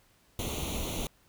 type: noise with comb filter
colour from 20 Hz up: pink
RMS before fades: -34 dBFS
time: 0.39-1.07 s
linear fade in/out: 2 ms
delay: 0.3 ms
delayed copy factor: +0.85
effects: pink hiss -65 dBFS RMS until 1.28 s